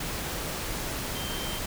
sine tone in noise, 3136 Hz, G7, in tune, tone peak -38 dBFS, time 1.15-1.59 s, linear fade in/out 5 ms, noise pink, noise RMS -33 dBFS, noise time 0-1.66 s, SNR -8 dB, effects none

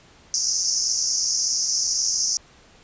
pink band-pass noise, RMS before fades -23 dBFS, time 0.34-2.37 s, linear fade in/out 0 ms, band 5100 to 6600 Hz, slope 96 dB/octave, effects pink hiss -52 dBFS RMS until 2.83 s + resampled to 16000 Hz

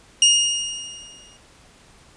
25% pulse tone with exponential decay, 2848 Hz, F7, 33 cents sharp, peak -6 dBFS, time 0.22-1.37 s, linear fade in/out 2 ms, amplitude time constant 250 ms, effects pink hiss -51 dBFS RMS until 2.16 s + resampled to 22050 Hz

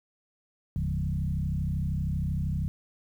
sine tone with frequency modulation, 113.8 Hz, A#2, 41 cents flat, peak -26 dBFS, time 0.76-2.68 s, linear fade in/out 0 ms, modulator 32.8 Hz, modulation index 2, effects 10-bit

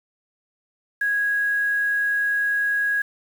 sine tone with quantisation, 1655 Hz, G#6, 6 cents flat, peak -19 dBFS, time 1.01-3.02 s, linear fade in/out 5 ms, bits 7, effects none

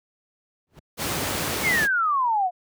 brown noise with exponential growth, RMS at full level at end -34 dBFS, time 0.67-0.79 s, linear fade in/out 1 ms, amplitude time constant 25 ms
pink noise, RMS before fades -26 dBFS, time 0.97-1.88 s, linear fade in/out 50 ms
sine exponential sweep, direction down, 2258 to 698.5 Hz, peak -19 dBFS, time 1.62-2.51 s, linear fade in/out 50 ms
effects high-pass 100 Hz 12 dB/octave

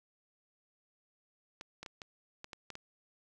clicks, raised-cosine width 0.2 ms, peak -27 dBFS, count 8, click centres 1.611 / 1.83 / 1.862 / 2.018 / 2.444 / 2.532 / 2.703 / 2.754 s, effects none

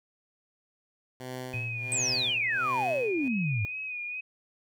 10% pulse tone with tremolo, 127.6 Hz, C3, 43 cents flat, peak -27 dBFS, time 1.2-3.28 s, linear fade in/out 2 ms, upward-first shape sine, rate 1.4 Hz, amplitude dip 90%
sine tone with vibrato, 2489 Hz, D#7, in tune, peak -33 dBFS, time 1.53-4.21 s, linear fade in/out 10 ms, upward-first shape sine, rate 2.3 Hz, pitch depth 49 cents each way
sine tone with exponential decay, 116.3 Hz, A#2, 4 cents flat, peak -32 dBFS, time 1.54-3.89 s, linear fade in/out 0 ms, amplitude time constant 510 ms
sine exponential sweep, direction down, 8372 to 96.7 Hz, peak -26 dBFS, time 1.92-3.65 s, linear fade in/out 0 ms
effects none

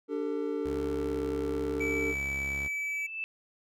triangle chord, D suspended fourth, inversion none, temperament equal with one note detuned, 293.7 / 392 / 450 Hz, D4 / G4 / A4, 0 / 0 / +39 cents, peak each -32 / -34 / -31 dBFS, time 0.08-2.15 s, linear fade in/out 50 ms
sawtooth tone with vibrato, 69.3 Hz, C#2, in tune, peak -34 dBFS, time 0.65-2.68 s, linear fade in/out 10 ms, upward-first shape triangle, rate 1.1 Hz, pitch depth 21 cents each way
triangle tone, 2300 Hz, D7, 37 cents flat, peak -29 dBFS, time 1.8-3.07 s, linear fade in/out 10 ms
sine tone with exponential growth, 2637 Hz, E7, in tune, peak -30 dBFS, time 2.59-3.24 s, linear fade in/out 0 ms, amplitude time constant 140 ms
effects none

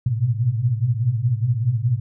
sine tone cluster, 110 / 121.7 / 126.6 Hz, A2 / B2 / B2, 0 / -25 / +43 cents, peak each -22 dBFS, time 0.06-2 s, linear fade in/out 5 ms, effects none

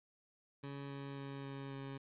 20% pulse tone with pitch steps, 140 / 139.19 / 138.39 / 137.59 / 136.8 Hz, C#3 / C#3 / C#3 / C#3 / C#3, +18 / +7 / -3 / -13 / -23 cents, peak -39 dBFS, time 0.63-1.98 s, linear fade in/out 10 ms, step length 270 ms, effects resampled to 8000 Hz + 11-bit

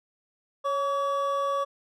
triangle tone pair together, 554.4 / 1138.7 Hz, C#5 / C#6, 0 / +46 cents, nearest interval octave, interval 1246 cents, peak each -26 / -25 dBFS, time 0.64-1.65 s, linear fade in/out 20 ms, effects none

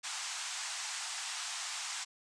white band-pass noise, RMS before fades -40 dBFS, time 0.03-2.05 s, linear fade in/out 20 ms, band 740 to 8400 Hz, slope 48 dB/octave, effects none

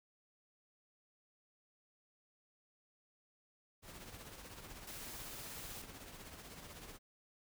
pink noise with tremolo, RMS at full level -50 dBFS, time 3.82-6.99 s, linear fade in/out 50 ms, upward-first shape triangle, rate 16 Hz, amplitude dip 55%
white noise, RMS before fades -50 dBFS, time 4.87-5.82 s, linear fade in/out 5 ms
effects none

